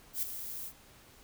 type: noise with ADSR envelope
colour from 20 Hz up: violet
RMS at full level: -31 dBFS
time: 0.13-0.73 s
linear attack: 97 ms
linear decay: 6 ms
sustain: -10 dB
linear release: 71 ms
effects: pink hiss -58 dBFS RMS until 1.23 s